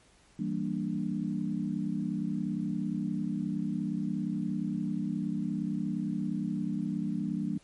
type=chord; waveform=sine; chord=E half-diminished seventh; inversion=none; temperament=equal; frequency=164.81 / 196 / 233.1 / 293.7 Hz; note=E3 / G3 / Bb3 / D4; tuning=0 / 0 / 0 / 0 cents; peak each=-36 / -33 / -35 / -36 dBFS; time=0.39-7.58 s; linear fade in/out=5 ms; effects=pink hiss -62 dBFS RMS until 7.63 s + MP3 48 kbps